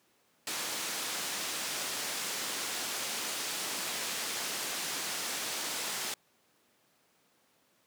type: low-pass noise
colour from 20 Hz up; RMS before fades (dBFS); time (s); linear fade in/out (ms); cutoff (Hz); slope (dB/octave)
white; -36; 0.47-6.14; 2; 8100; 12
effects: pink hiss -69 dBFS RMS until 7.86 s + high-pass 200 Hz 12 dB/octave